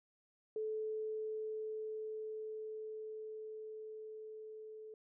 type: tone with level ramp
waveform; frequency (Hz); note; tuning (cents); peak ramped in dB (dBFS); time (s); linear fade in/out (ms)
sine; 434.3; A4; -23; -36 to -48; 0.56-4.94; 2
effects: none